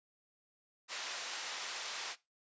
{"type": "band-pass noise", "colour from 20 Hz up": "white", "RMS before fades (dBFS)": -42, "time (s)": [0.88, 2.16], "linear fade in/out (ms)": 50, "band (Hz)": [620, 5700], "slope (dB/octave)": 12, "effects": ["noise-tail reverb RT60 0.2 s tail -17 dB re dry", "resampled to 16000 Hz"]}